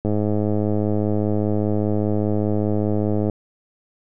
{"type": "click train", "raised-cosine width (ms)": 2, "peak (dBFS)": -9, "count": 342, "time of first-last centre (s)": [0.05, 3.298], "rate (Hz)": 105, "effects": []}